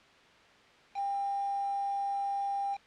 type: tone with quantisation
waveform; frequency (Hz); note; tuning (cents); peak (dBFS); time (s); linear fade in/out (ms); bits
sine; 797; G5; +28; -30; 0.94-2.78; 50; 7
effects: white hiss -58 dBFS RMS until 2.86 s + low-pass 3000 Hz 12 dB/octave